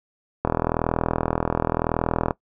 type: click train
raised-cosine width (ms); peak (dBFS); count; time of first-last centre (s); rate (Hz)
1; -6; 77; 0.45-2.308; 40.9
effects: noise-tail reverb RT60 0.1 s tail -20 dB re dry